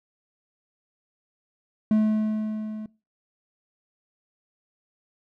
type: tone with level ramp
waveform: triangle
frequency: 215.6 Hz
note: A3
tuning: 35 cents flat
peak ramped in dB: -14 to -30 dBFS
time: 1.91-2.86 s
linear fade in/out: 2 ms
effects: noise-tail reverb RT60 0.3 s tail -22 dB re dry